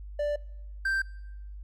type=tone pair in turn; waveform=triangle; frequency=587.3 / 1567.9 Hz; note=D5 / G6; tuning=0 / 0 cents; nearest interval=octave + perfect fourth; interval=1700 cents; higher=second; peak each=-24 / -23 dBFS; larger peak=second; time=0.19-0.36 / 0.85-1.02 s; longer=neither; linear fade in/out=5 ms; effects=noise-tail reverb RT60 1.0 s tail -24 dB re dry + added 50 Hz sine -39 dBFS peak until 1.63 s